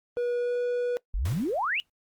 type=tone with pitch glide; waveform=triangle; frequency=484.1 to 488 Hz; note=B4 to B4; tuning=-35 to -21 cents; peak=-23 dBFS; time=0.17-0.97 s; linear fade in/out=0 ms; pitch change=+14 cents; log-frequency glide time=0.4-0.53 s
type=exponential sweep; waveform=sine; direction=up; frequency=38.89 to 3009 Hz; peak=-25 dBFS; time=1.14-1.8 s; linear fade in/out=0 ms
type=noise with exponential decay; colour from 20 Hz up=pink; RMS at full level=-38 dBFS; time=1.25-1.9 s; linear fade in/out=5 ms; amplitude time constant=140 ms
effects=noise-tail reverb RT60 0.1 s tail -20 dB re dry + Opus 32 kbps